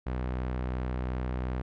sawtooth tone, 62.8 Hz, B1, 30 cents sharp, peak -26 dBFS, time 0.06-1.62 s, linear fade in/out 10 ms, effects low-pass 2000 Hz 12 dB/octave

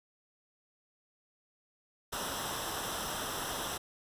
pink noise with comb filter, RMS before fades -37 dBFS, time 2.12-3.78 s, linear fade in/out 10 ms, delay 0.44 ms, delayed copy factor -0.7, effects resampled to 32000 Hz

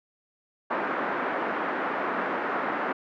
white band-pass noise, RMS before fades -29 dBFS, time 0.7-2.93 s, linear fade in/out 10 ms, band 220 to 1600 Hz, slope 24 dB/octave, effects none

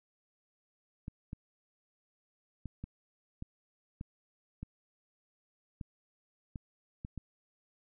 clicks, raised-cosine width 5 ms, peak -28 dBFS, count 11, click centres 1.081 / 1.331 / 2.657 / 2.84 / 3.424 / 4.011 / 4.63 / 5.812 / 6.558 / 7.049 / 7.177 s, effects none

